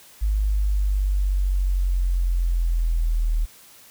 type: linear sweep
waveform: sine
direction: down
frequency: 51.91 to 39.29 Hz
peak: -18 dBFS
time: 0.21-3.46 s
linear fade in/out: 20 ms
effects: white hiss -49 dBFS RMS until 3.9 s